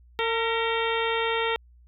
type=harmonic tone with a mistuned harmonic; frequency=455 Hz; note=A#4; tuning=42 cents flat; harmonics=1 / 2 / 3 / 4 / 5 / 6 / 7 / 8; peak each=-27 / -30 / -32 / -33 / -34 / -35 / -35 / -36 dBFS; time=0.19-1.56 s; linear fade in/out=0 ms; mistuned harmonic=4; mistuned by=+61 cents; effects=added 60 Hz sine -51 dBFS peak until 1.87 s